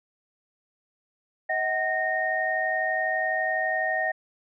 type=tone cluster; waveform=sine; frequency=637 / 749 / 1848 Hz; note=D#5 / F#5 / A#6; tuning=+41 / +21 / -16 cents; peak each=-29 / -29 / -26 dBFS; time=1.49-4.12 s; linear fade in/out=10 ms; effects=none